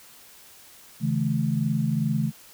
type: tone cluster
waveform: sine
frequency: 138.2 / 160.7 / 216.4 Hz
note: C#3 / E3 / A3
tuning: -5 / -44 / -29 cents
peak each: -26 dBFS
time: 1-2.32 s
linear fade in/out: 50 ms
effects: white hiss -50 dBFS RMS until 2.53 s